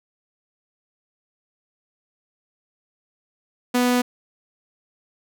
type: tone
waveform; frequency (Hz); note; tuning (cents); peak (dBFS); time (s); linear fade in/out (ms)
sawtooth; 246.9; B3; 0; -13; 3.74-4.02; 10
effects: none